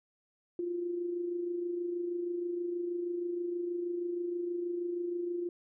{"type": "tone with amplitude modulation", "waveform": "sine", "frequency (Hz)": 349.2, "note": "F4", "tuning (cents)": 0, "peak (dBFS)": -30, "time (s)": [0.59, 5.49], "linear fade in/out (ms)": 2, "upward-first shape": "sine", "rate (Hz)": 26.3, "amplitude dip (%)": 45, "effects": []}